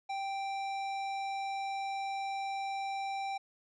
sine tone with hard clipping, 784 Hz, G5, in tune, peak -36 dBFS, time 0.09-3.38 s, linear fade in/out 10 ms, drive 16 dB, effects low-pass 6000 Hz 12 dB/octave

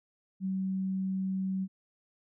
sine tone, 190 Hz, F#3, 46 cents sharp, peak -29 dBFS, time 0.4-1.68 s, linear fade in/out 50 ms, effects none

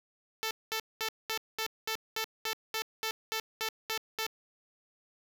5% pulse tone bursts, 442 Hz, A4, 8 cents sharp, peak -20 dBFS, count 14, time 0.43-4.266 s, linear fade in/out 0 ms, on 79 ms, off 210 ms, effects none

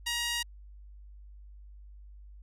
sawtooth tone with high-pass filter, 948 Hz, A#5, 29 cents sharp, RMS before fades -32 dBFS, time 0.06-0.43 s, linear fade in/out 10 ms, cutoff 2400 Hz, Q 1.1, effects added 50 Hz sine -47 dBFS peak until 2.42 s + low-pass 12000 Hz 12 dB/octave

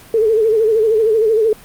sine tone with vibrato, 440 Hz, A4, in tune, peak -10 dBFS, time 0.14-1.53 s, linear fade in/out 2 ms, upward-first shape sine, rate 13 Hz, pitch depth 76 cents each way, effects pink hiss -41 dBFS RMS until 1.64 s + Opus 48 kbps

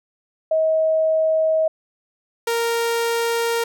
sine / sawtooth tone pair in turn, 636 / 464.7 Hz, D#5 / A#4, +38 / -5 cents, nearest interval perfect fourth, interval 543 cents, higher first, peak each -15 dBFS, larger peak neither, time 0.51-1.68 / 2.47-3.64 s, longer neither, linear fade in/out 5 ms, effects none

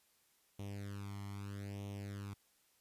sawtooth tone with flanger, 100.3 Hz, G2, 40 cents sharp, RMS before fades -45 dBFS, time 0.59-2.34 s, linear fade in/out 5 ms, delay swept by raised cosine 0.32 to 0.96 ms, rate 0.79 Hz, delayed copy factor +0.8, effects white hiss -73 dBFS RMS until 2.8 s + resampled to 32000 Hz

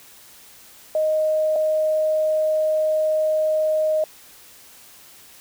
sine tone pair in turn, 622 / 622 Hz, D#5 / D#5, -1 / -1 cents, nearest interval unison, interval 0 cents, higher neither, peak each -17 dBFS, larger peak neither, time 0.95-1.56 / 1.56-4.04 s, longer second, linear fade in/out 2 ms, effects white hiss -47 dBFS RMS until 5.4 s

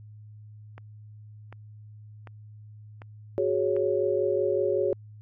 click train, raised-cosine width 0.5 ms, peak -29 dBFS, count 5, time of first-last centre 0.78-3.765 s, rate 1.34 Hz
sine chord, F# suspended second, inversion none, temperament equal, 370 / 415.3 / 554.4 Hz, F#4 / G#4 / C#5, 0 / 0 / 0 cents, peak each -27 dBFS, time 3.38-4.93 s, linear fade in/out 0 ms
effects added 106 Hz sine -44 dBFS peak until 5.21 s

